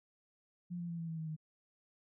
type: tone with pitch steps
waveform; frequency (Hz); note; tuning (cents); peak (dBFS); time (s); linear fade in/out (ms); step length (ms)
sine; 175.7 / 172.28 / 168.93 / 165.65 / 162.43 / 159.27 / 156.17; F3 / F3 / E3 / E3 / E3 / D#3 / D#3; +11 / -23 / +43 / +9 / -25 / +41 / +7; -38; 0.7-1.365; 20; 95
effects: none